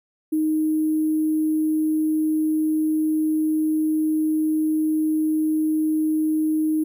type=tone with sample-and-hold; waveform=sine; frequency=311.1 Hz; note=D#4; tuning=in tune; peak=-18 dBFS; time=0.32-6.84 s; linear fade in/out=10 ms; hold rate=11025 Hz; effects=none